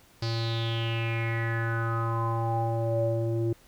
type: tone with low-pass filter sweep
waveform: square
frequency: 114.6 Hz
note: A#2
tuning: 29 cents flat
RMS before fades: -28 dBFS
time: 0.22-3.53 s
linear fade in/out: 5 ms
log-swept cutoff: 4800 to 390 Hz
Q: 6.8
effects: pink hiss -58 dBFS RMS until 3.67 s